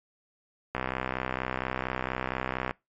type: click train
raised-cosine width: 0.5 ms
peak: -14 dBFS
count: 127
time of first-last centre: 0.75-2.71 s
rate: 64.3 Hz
effects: noise-tail reverb RT60 0.2 s tail -22 dB re dry + MP3 48 kbps